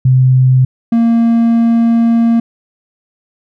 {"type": "tone pair in turn", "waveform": ["sine", "triangle"], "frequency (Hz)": [129.2, 231.2], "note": ["C3", "A#3"], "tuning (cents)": [-21, -14], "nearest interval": "minor seventh", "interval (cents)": 1007, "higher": "second", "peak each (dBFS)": -5, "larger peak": "neither", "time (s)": [[0.05, 0.65], [0.92, 2.4]], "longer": "second", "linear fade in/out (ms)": 5, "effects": []}